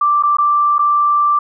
sine tone with dropouts, 1174.7 Hz, D6, in tune, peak -10 dBFS, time 0.01-1.39 s, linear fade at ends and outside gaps 5 ms, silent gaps 0.226-0.234 / 0.37-0.384 / 0.783-0.791 s, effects none

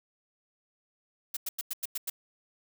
blue noise bursts, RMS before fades -33 dBFS, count 7, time 1.34-2.1 s, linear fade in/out 5 ms, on 28 ms, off 94 ms, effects none

